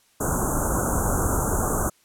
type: band-stop noise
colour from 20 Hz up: pink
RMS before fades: -23 dBFS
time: 0.2-1.9 s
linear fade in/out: 10 ms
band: 1500 to 6400 Hz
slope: 96 dB/octave
effects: white hiss -61 dBFS RMS until 2.04 s + low-pass 12000 Hz 12 dB/octave